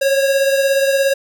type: beating tone pair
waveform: square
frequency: 545 / 562 Hz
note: C#5 / C#5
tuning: -29 / +24 cents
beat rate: 17 Hz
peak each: -14 / -22 dBFS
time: 0.01-1.14 s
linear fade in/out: 10 ms
effects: none